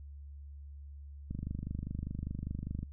click train, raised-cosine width 5 ms, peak -25 dBFS, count 39, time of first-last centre 1.31-2.83 s, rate 25 Hz, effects noise-tail reverb RT60 0.1 s tail -25 dB re dry + added 71 Hz sine -45 dBFS peak until 2.92 s

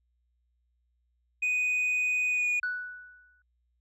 sine tone with pitch glide, 2489 to 2455 Hz, D#7 to D#7, 0 to -24 cents, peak -22 dBFS, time 1.42-2.6 s, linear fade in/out 10 ms, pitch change -24 cents, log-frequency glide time 2.28-2.48 s
sine tone with exponential decay, 1480 Hz, F#6, in tune, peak -25 dBFS, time 2.63-3.42 s, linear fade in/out 2 ms, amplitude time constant 170 ms
effects tanh soft clip ceiling -24 dBFS + added 60 Hz sine -70 dBFS peak until 3.8 s

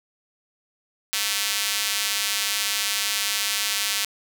square tone with high-pass filter, 102.7 Hz, G#2, 19 cents flat, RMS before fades -25 dBFS, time 1.13-4.05 s, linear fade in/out 0 ms, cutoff 3000 Hz, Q 0.86, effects 7-bit

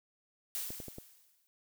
blue noise with exponential decay, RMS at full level -36 dBFS, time 0.55-1.47 s, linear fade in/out 0 ms, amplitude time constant 200 ms
clicks, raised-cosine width 2 ms, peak -31 dBFS, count 4, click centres 0.705 / 0.802 / 0.883 / 0.984 s
effects none

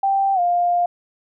sine tone with pitch glide, 784 to 702.5 Hz, G5 to F5, 0 to +10 cents, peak -15 dBFS, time 0.03-0.86 s, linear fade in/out 5 ms, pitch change -190 cents, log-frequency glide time 0.34-0.4 s, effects none

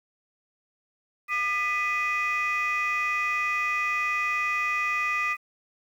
sine tone cluster, 1210 / 1989 / 2491 Hz, D#6 / B6 / D#7, -49 / +12 / +1 cents, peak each -27 dBFS, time 1.28-5.37 s, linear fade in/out 50 ms, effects tanh soft clip ceiling -19 dBFS + 9-bit

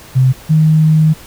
sine tone pair in turn, 130 / 156.38 Hz, C3 / D#3, -11 / +9 cents, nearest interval minor third, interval 320 cents, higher second, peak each -6 dBFS, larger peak neither, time 0.15-0.33 / 0.49-1.14 s, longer second, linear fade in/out 20 ms, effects pink hiss -37 dBFS RMS until 1.26 s

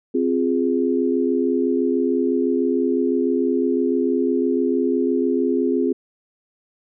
sine chord, F minor, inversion second, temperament equal, 261.6 / 349.2 / 415.3 Hz, C4 / F4 / Ab4, 0 / 0 / 0 cents, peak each -20 / -22 / -22 dBFS, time 0.14-5.93 s, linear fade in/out 10 ms, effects none

